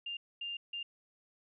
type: tone bursts at uneven times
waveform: sine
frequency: 2800 Hz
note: F7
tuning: 4 cents sharp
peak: -37 dBFS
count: 3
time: 0.06-0.17 / 0.41-0.57 / 0.73-0.83 s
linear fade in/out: 5 ms
effects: none

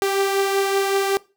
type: beating tone pair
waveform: sawtooth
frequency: 392 / 397.3 Hz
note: G4 / G4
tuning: 0 / +23 cents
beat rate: 5.3 Hz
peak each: -15 / -23 dBFS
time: 0.02-1.17 s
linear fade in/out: 0 ms
effects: noise-tail reverb RT60 0.3 s tail -21 dB re dry

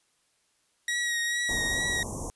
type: tone with vibrato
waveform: sawtooth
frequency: 1900 Hz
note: A#6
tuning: 33 cents sharp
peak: -23 dBFS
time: 0.88-2.03 s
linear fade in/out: 2 ms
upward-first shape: triangle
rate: 2.3 Hz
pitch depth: 29 cents each way
type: band-stop noise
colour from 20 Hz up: pink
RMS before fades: -35 dBFS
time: 1.49-2.3 s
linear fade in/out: 0 ms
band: 1100 to 5800 Hz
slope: 96 dB/octave
effects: white hiss -70 dBFS RMS until 2.35 s + resampled to 24000 Hz

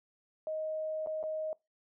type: tone with dropouts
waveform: sine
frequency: 626 Hz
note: D#5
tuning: 10 cents sharp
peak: -33 dBFS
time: 0.47-1.53 s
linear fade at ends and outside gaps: 1 ms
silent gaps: 1.062-1.071 / 1.229-1.237 s
effects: noise-tail reverb RT60 0.2 s tail -23 dB re dry

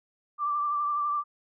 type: tone with vibrato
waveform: sine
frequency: 1174.7 Hz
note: D6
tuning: in tune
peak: -25 dBFS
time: 0.38-1.24 s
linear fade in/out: 50 ms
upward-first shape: triangle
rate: 12 Hz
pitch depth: 34 cents each way
effects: none

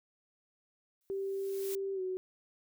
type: noise with exponential growth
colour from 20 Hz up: blue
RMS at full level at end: -40 dBFS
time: 1.01-1.75 s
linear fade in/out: 0 ms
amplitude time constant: 160 ms
type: tone with pitch glide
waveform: sine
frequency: 390.4 to 371.9 Hz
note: G4 to F#4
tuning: -7 to +9 cents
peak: -33 dBFS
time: 1.1-2.17 s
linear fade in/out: 0 ms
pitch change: -84 cents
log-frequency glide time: 1.94-2.01 s
effects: none

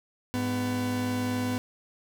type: tone pair together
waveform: 40% pulse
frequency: 103.2 / 250.2 Hz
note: G#2 / B3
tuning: -10 / +23 cents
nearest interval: octave + minor third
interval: 1533 cents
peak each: -32 / -27 dBFS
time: 0.34-1.58 s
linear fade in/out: 0 ms
effects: none

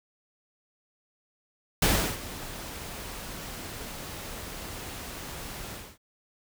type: noise with ADSR envelope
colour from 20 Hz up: pink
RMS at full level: -22 dBFS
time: 1.82-5.98 s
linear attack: 4 ms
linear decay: 350 ms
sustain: -17 dB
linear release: 260 ms
effects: none

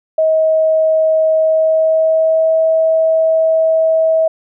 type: tone with pitch glide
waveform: sine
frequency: 635 to 643.9 Hz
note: D#5 to E5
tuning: +35 to -41 cents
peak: -9 dBFS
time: 0.18-4.28 s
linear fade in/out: 5 ms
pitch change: +24 cents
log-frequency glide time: 1.37-2.59 s
effects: none

